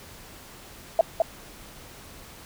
sine tone with echo, 659.3 Hz, E5, in tune, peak -13 dBFS, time 0.99-1.01 s, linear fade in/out 2 ms, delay 210 ms, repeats 1, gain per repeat -3 dB, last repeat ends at 1.22 s, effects pink hiss -46 dBFS RMS until 2.45 s

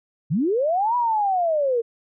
sine linear two-way sweep, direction up then down, 125.4 to 987.8 to 448 Hz, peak -18 dBFS, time 0.3-1.82 s, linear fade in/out 20 ms, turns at 0.96 s, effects none

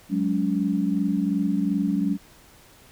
sine chord, F# suspended second, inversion none, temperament equal with one note detuned, 185 / 207.7 / 283.3 Hz, F#3 / G#3 / C#4, 0 / 0 / +38 cents, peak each -25 dBFS, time 0.09-2.18 s, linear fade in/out 50 ms, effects pink hiss -52 dBFS RMS until 2.91 s

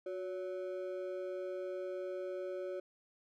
triangle ring-modulated tone, 464.6 Hz, A#4, 6 cents flat, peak -33 dBFS, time 0.06-2.8 s, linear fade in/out 5 ms, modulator 98.5 Hz, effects none

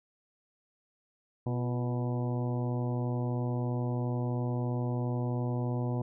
harmonic tone with a mistuned harmonic, 123 Hz, B2, 7 cents flat, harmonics 1 / 2 / 3 / 4 / 5 / 6 / 7 / 8, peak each -30 / -36 / -40 / -42 / -44 / -46 / -47 / -48 dBFS, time 1.46-6.02 s, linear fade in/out 5 ms, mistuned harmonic 3, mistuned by -57 cents, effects none

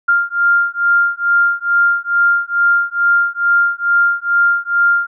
sine beating tone pair, 1396.9 / 1399.2 Hz, F6 / F6, 0 / +3 cents, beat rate 2.3 Hz, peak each -14 dBFS, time 0.08-5.07 s, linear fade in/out 10 ms, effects none

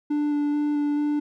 triangle tone with vibrato, 293.7 Hz, D4, in tune, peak -19 dBFS, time 0.1-1.2 s, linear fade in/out 10 ms, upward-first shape square, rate 2.3 Hz, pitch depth 9 cents each way, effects none

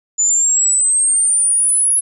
sine exponential sweep, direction up, 6980 to 10630 Hz, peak -11 dBFS, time 0.18-2.01 s, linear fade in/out 20 ms, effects none

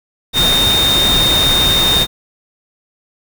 sine tone in noise, 3668 Hz, A#7, 29 cents flat, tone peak -11 dBFS, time 0.33-2.07 s, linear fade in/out 50 ms, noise pink, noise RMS -17 dBFS, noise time 0.33-2.07 s, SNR +3 dB, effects none

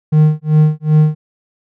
triangle tone with tremolo, 153.7 Hz, D#3, 21 cents flat, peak -3 dBFS, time 0.12-1.15 s, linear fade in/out 10 ms, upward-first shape sine, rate 2.6 Hz, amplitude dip 100%, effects none

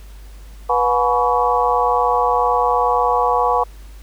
sine tone cluster, 490.3 / 723 / 845 / 984 / 1126 Hz, B4 / F#5 / G#5 / B5 / C#6, -13 / -40 / +30 / -7 / +27 cents, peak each -20 dBFS, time 0.69-3.64 s, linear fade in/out 10 ms, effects added 50 Hz sine -35 dBFS peak until 4.02 s + pink hiss -49 dBFS RMS until 4.02 s

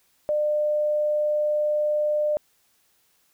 sine tone, 600 Hz, D5, 37 cents sharp, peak -20 dBFS, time 0.29-2.37 s, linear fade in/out 0 ms, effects white hiss -65 dBFS RMS until 3.33 s

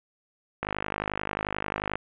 click train, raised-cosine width 0.5 ms, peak -13 dBFS, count 69, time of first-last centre 0.63-1.956 s, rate 51.3 Hz, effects resampled to 8000 Hz + 8-bit

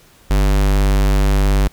square tone, 49.29 Hz, G1, 10 cents sharp, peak -12 dBFS, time 0.3-1.68 s, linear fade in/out 10 ms, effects pink hiss -49 dBFS RMS until 1.72 s

